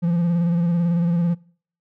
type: tone with vibrato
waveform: triangle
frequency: 171.2 Hz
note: F3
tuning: 34 cents flat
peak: -15 dBFS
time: 0.02-1.35 s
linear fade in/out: 20 ms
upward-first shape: square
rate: 18 Hz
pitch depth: 34 cents each way
effects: noise-tail reverb RT60 0.5 s tail -24 dB re dry